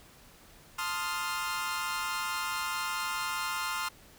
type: chord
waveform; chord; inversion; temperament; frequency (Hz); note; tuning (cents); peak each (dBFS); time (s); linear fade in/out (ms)
sawtooth; F dominant seventh; first; equal; 880 / 1046.5 / 1244.5 / 1396.9; A5 / C6 / Eb6 / F6; 0 / 0 / 0 / 0; -37 / -32 / -35 / -32; 0.78-3.89; 10
effects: pink hiss -56 dBFS RMS until 4.18 s